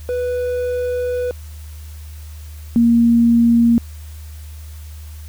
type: tone pair in turn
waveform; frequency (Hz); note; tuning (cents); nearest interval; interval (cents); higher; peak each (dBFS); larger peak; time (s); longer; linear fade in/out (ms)
triangle / sine; 493.9 / 233.8; B4 / A#3; 0 / +5; octave + minor second; 1295; first; -16 / -9; second; 0.09-1.31 / 2.76-3.78; first; 0
effects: added 76 Hz sine -31 dBFS peak until 5.28 s + white hiss -46 dBFS RMS until 5.28 s